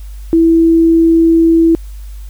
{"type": "tone", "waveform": "sine", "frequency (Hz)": 329.6, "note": "E4", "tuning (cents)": 0, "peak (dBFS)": -5, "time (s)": [0.33, 1.75], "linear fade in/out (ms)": 0, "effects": ["added 50 Hz sine -25 dBFS peak until 2.29 s", "white hiss -46 dBFS RMS until 2.29 s"]}